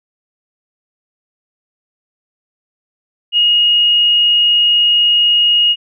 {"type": "tone", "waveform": "sine", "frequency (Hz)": 2872, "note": "F7", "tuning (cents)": 48, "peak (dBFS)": -8, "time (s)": [3.32, 5.76], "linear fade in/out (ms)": 50, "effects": []}